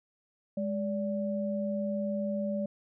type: tone pair together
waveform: sine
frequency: 205.9 / 579 Hz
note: G#3 / D5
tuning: -15 / -25 cents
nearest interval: octave + tritone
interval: 1790 cents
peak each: -31 / -33 dBFS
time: 0.57-2.66 s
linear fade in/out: 5 ms
effects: none

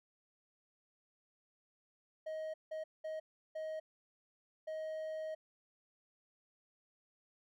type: tone bursts at uneven times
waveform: triangle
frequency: 629 Hz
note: D#5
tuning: 19 cents sharp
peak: -37 dBFS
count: 5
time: 2.26-2.54 / 2.71-2.84 / 3.04-3.2 / 3.55-3.8 / 4.67-5.35 s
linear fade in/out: 10 ms
effects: none

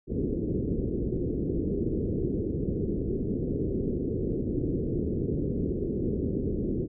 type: low-pass noise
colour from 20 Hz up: white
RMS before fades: -29 dBFS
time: 0.07-6.88 s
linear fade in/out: 50 ms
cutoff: 430 Hz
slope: 48 dB/octave
effects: none

